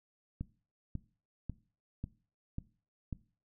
click train, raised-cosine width 5 ms, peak -25 dBFS, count 6, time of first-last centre 0.41-3.127 s, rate 1.84 Hz, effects noise-tail reverb RT60 0.4 s tail -19 dB re dry

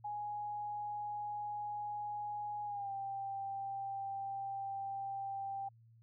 sine tone with pitch glide, 831 to 787.5 Hz, G#5 to G5, +1 to +8 cents, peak -38 dBFS, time 0.04-5.69 s, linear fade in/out 10 ms, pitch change -93 cents, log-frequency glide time 2.65-2.92 s, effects added 114 Hz sine -60 dBFS peak until 6.02 s

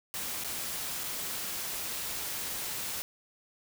white noise with dropouts, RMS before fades -36 dBFS, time 0.14-3.02 s, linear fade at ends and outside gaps 0 ms, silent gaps 0.438-0.445 / 1.036-1.04 s, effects none

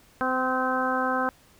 harmonic tone with a mistuned harmonic, 257.5 Hz, C4, 28 cents flat, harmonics 1 / 2 / 3 / 4 / 5 / 6, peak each -30 / -30 / -30 / -30 / -30 / -30 dBFS, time 0.21-1.29 s, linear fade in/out 0 ms, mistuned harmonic 4, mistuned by +16 cents, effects pink hiss -57 dBFS RMS until 1.59 s

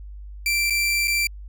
sawtooth tone with dropouts, 2349 Hz, D7, in tune, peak -16 dBFS, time 0.46-1.27 s, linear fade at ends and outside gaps 2 ms, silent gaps 0.699-0.705 / 1.074-1.079 s, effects added 50 Hz sine -35 dBFS peak until 1.48 s

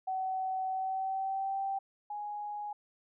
sine tone with pitch glide, 756 to 780.9 Hz, F#5 to G5, +37 to -7 cents, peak -31 dBFS, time 0.07-1.79 s, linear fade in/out 10 ms, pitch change +56 cents, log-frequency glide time 0.68-1.6 s
sine tone, 830.6 Hz, G#5, in tune, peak -36 dBFS, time 2.1-2.73 s, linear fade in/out 5 ms
effects none

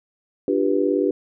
sine chord, G dominant seventh, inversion second, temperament just, 294 / 352.8 / 392 / 490 Hz, D4 / F4 / G4 / B4, +2 / +18 / 0 / -14 cents, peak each -22 / -25 / -21 / -24 dBFS, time 0.48-1.11 s, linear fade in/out 2 ms, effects none

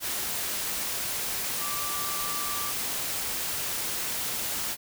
sine tone in noise, 1171 Hz, D6, 5 cents flat, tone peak -35 dBFS, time 1.58-2.74 s, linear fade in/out 50 ms, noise white, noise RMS -31 dBFS, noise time 0-4.77 s, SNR -7 dB, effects none

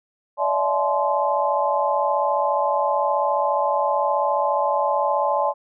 sine tone cluster, 575 / 634 / 669 / 857 / 1040 Hz, D5 / D#5 / E5 / A5 / C6, -37 / +32 / +25 / -46 / -11 cents, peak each -23 / -29 / -29 / -22 / -24 dBFS, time 0.37-5.54 s, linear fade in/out 50 ms, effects none

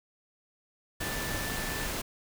sine tone in noise, 1762 Hz, A6, 2 cents sharp, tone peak -39 dBFS, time 1-1.87 s, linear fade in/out 10 ms, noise pink, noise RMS -34 dBFS, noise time 1-2.02 s, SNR -8 dB, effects none

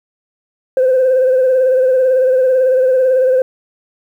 sine tone with vibrato, 516 Hz, C5, 24 cents flat, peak -7 dBFS, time 0.77-3.42 s, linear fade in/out 2 ms, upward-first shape sine, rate 18 Hz, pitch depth 41 cents each way, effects tanh soft clip ceiling -6 dBFS + 8-bit

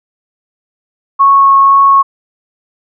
sine tone with vibrato, 1100 Hz, C#6, 14 cents flat, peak -3 dBFS, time 1.19-2.03 s, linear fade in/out 20 ms, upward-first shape triangle, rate 2 Hz, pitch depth 8 cents each way, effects none

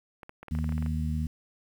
clicks, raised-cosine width 0.5 ms, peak -28 dBFS, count 12, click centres 0.232 / 0.294 / 0.43 / 0.483 / 0.551 / 0.588 / 0.643 / 0.692 / 0.723 / 0.78 / 0.825 / 0.862 s
harmonic tone, 77.78 Hz, D#2, in tune, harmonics 1 / 2 / 3, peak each -29 / -32 / -34 dBFS, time 0.51-1.27 s, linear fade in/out 5 ms
effects 9-bit

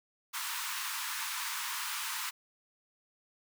pink high-pass noise, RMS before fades -37 dBFS, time 0.33-2.31 s, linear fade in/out 20 ms, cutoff 900 Hz, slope 96 dB/octave, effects none

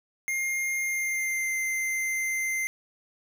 square tone with pitch glide, 2122 to 2082 Hz, C7 to C7, +24 to -9 cents, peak -27 dBFS, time 0.28-2.67 s, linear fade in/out 0 ms, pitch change -33 cents, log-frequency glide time 0.81-1.57 s, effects none

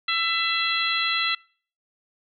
harmonic tone with a mistuned harmonic, 668 Hz, E5, 23 cents sharp, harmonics 2 / 3 / 4 / 5 / 6, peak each -28 / -28 / -28 / -28 / -28 dBFS, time 0.08-1.35 s, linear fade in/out 5 ms, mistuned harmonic 6, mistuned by +16 cents, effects noise-tail reverb RT60 0.5 s tail -26 dB re dry

